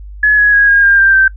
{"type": "tone with pitch steps", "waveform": "sine", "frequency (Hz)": [1699, 1674.6, 1650.6, 1627, 1603.6, 1580.7, 1558], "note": ["G#6", "G#6", "G#6", "G#6", "G6", "G6", "G6"], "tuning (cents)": [39, 14, -11, -36, 39, 14, -11], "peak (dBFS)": -5, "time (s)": [0.23, 1.28], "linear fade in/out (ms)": 5, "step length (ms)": 150, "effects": ["noise-tail reverb RT60 0.1 s tail -22 dB re dry", "added 50 Hz sine -27 dBFS peak until 1.36 s"]}